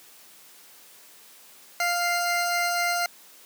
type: tone pair together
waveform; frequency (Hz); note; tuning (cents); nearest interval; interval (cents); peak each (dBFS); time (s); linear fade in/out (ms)
20% pulse; 699 / 2093; F5 / C7; +1 / 0; octave + perfect fifth; 1899; -19 / -25; 1.8-3.06; 2
effects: white hiss -51 dBFS RMS until 3.45 s + high-pass 200 Hz 12 dB/octave